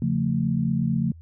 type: chord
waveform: sine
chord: Db augmented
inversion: none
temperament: equal with one note detuned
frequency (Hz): 138.59 / 174.61 / 223.5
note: Db3 / F3 / A3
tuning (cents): 0 / 0 / +27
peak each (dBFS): -25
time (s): 0.02-1.12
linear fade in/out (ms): 2
effects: added 82 Hz sine -42 dBFS peak until 1.21 s

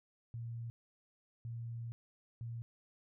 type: tone bursts at uneven times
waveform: sine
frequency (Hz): 116.54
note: A#2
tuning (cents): 0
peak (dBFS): -40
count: 3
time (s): 0.34-0.7 / 1.45-1.92 / 2.41-2.62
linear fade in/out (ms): 0
effects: none

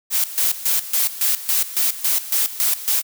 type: noise with tremolo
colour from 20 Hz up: blue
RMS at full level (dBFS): -18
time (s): 0.1-3.03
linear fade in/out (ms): 50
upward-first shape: square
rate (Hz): 3.6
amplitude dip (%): 80
effects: none

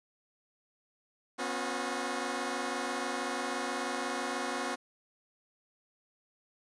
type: tone cluster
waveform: 10% pulse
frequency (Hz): 247.4 / 273.5 / 359.2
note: B3 / C#4 / F4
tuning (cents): +3 / -23 / +49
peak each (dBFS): -29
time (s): 1.38-4.76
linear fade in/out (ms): 20
effects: resampled to 22050 Hz + 10-bit

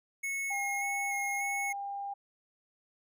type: tone with vibrato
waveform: square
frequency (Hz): 2176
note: C#7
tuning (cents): -33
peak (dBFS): -33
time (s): 0.23-1.73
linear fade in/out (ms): 10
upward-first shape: square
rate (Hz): 1.7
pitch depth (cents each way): 17
type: tone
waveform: sine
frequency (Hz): 800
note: G5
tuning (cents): +35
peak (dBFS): -35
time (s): 0.5-2.14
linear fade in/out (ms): 10
effects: none

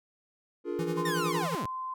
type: chord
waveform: triangle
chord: Bb dominant seventh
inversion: first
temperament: just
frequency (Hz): 291.4 / 349.6 / 419.5 / 466.2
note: D4 / F4 / Ab4 / Bb4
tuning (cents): -13 / +2 / +17 / 0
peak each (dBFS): -36 / -32 / -34 / -36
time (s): 0.64-1.46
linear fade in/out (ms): 50
type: tone with tremolo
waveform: square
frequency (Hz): 166.7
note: E3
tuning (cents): +20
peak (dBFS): -31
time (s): 0.79-1.55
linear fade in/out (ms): 0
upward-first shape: sine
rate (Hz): 11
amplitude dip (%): 70
type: tone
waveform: sine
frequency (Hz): 1035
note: C6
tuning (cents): -19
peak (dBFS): -33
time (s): 0.97-1.94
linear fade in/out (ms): 5
type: linear sweep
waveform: sawtooth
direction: down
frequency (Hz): 1864.7 to 76.1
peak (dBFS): -29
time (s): 1.05-1.66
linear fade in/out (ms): 5
effects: none

